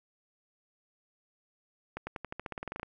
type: accelerating click train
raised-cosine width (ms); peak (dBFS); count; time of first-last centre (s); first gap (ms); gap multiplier
0.5; -22; 15; 1.97-2.831; 100; 0.92
effects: none